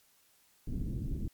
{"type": "low-pass noise", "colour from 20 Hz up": "pink", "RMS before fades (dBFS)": -35, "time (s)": [0.67, 1.28], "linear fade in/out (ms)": 5, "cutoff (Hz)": 270, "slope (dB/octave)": 24, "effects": ["white hiss -67 dBFS RMS until 1.33 s", "MP3 96 kbps"]}